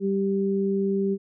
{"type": "tone pair together", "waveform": "sine", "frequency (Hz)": [196, 392], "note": ["G3", "G4"], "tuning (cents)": [0, 0], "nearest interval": "octave", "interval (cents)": 1200, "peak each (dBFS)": -24, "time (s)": [0, 1.18], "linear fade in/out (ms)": 50, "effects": []}